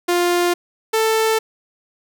sawtooth tone pair in turn, 351 / 442.6 Hz, F4 / A4, +9 / +10 cents, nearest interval major third, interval 401 cents, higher second, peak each -11 dBFS, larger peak neither, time 0.08-0.54 / 0.93-1.39 s, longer neither, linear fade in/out 10 ms, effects none

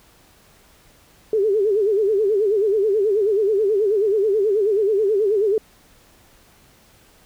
sine tone with vibrato, 413.8 Hz, G#4, 6 cents flat, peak -15 dBFS, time 1.33-5.58 s, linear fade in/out 2 ms, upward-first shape sine, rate 9.3 Hz, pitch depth 130 cents each way, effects pink hiss -53 dBFS RMS until 7.25 s

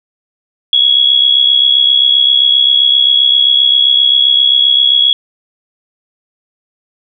sine tone with amplitude modulation, 3342 Hz, G#7, 10 cents sharp, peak -3 dBFS, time 0.73-5.13 s, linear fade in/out 2 ms, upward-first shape sine, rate 67.6 Hz, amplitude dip 65%, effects none

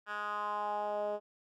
10% pulse tone with band-pass filter sweep, 208.1 Hz, G#3, 4 cents sharp, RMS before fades -36 dBFS, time 0.06-1.2 s, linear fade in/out 50 ms, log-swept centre 1600 to 530 Hz, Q 3.5, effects none

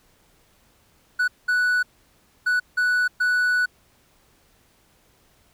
triangle tone bursts at uneven times, 1480 Hz, F#6, in tune, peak -16 dBFS, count 5, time 1.19-1.28 / 1.48-1.83 / 2.46-2.6 / 2.77-3.08 / 3.2-3.66 s, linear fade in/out 10 ms, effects pink hiss -60 dBFS RMS until 5.53 s

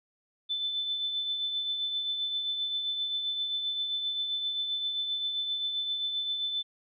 sine tone with tremolo, 3520 Hz, A7, in tune, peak -27 dBFS, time 0.49-6.63 s, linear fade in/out 20 ms, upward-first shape triangle, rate 7.6 Hz, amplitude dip 45%, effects none

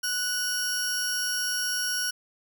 sawtooth tone pair together, 1480 / 5584 Hz, F#6 / F8, 0 / -1 cents, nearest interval octave + major seventh, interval 2299 cents, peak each -26 dBFS, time 0.03-2.11 s, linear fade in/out 10 ms, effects none

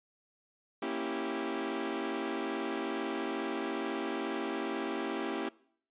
sawtooth chord, A# diminished seventh, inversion none, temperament equal with one note detuned, 233.1 / 275.4 / 329.6 / 392 Hz, A#3 / C#4 / E4 / G4, 0 / -11 / 0 / 0 cents, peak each -37 / -35 / -34 / -34 dBFS, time 0.82-5.49 s, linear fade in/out 5 ms, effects noise-tail reverb RT60 0.6 s tail -22 dB re dry + resampled to 8000 Hz

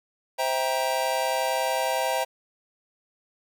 square chord, C dominant seventh, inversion none, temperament just, 523.3 / 654.1 / 784.9 / 941.9 Hz, C5 / E5 / G5 / Bb5, 0 / -14 / +2 / +18 cents, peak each -30 dBFS, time 0.38-2.25 s, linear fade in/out 20 ms, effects none

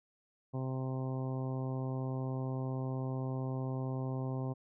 harmonic tone, 130.81 Hz, C3, in tune, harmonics 1 / 2 / 3 / 4 / 5 / 6 / 7 / 8, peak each -35 / -41 / -45 / -47 / -49 / -51 / -52 / -53 dBFS, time 0.53-4.54 s, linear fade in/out 20 ms, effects none

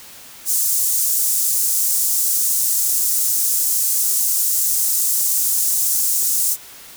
pink high-pass noise, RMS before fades -18 dBFS, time 0.45-6.57 s, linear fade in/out 50 ms, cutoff 6900 Hz, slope 24 dB/octave, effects white hiss -40 dBFS RMS until 6.96 s

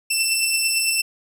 15% pulse beating tone pair, 2673 / 2681.9 Hz, E7 / E7, +23 / +29 cents, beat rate 8.9 Hz, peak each -12 / -19 dBFS, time 0.1-1.02 s, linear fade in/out 10 ms, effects none

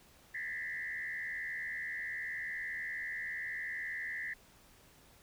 sine tone with frequency modulation, 1887 Hz, A#6, 21 cents sharp, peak -37 dBFS, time 0.34-4.34 s, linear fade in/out 10 ms, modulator 80.8 Hz, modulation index 2, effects pink hiss -62 dBFS RMS until 5.22 s

